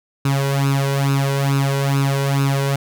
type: tone with flanger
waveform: sawtooth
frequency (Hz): 138.3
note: C#3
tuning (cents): -4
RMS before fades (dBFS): -18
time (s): 0.25-2.76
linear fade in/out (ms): 5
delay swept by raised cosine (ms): 0.76 to 2.06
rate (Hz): 2.3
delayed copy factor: +0.75
effects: none